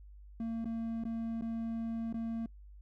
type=tone with dropouts; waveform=triangle; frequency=227.7 Hz; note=A#3; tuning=40 cents flat; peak=-32 dBFS; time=0.4-2.46 s; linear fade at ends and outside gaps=2 ms; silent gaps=0.645-0.655 / 1.038-1.052 / 1.411-1.421 / 2.127-2.142 s; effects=noise-tail reverb RT60 0.1 s tail -25 dB re dry + added 50 Hz sine -50 dBFS peak until 2.81 s